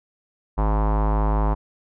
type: tone with low-pass filter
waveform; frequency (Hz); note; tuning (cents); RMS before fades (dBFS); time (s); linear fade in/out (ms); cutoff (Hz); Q
square; 52.6; G#1; +23; -20; 0.57-1.55; 20; 970; 3.8
effects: none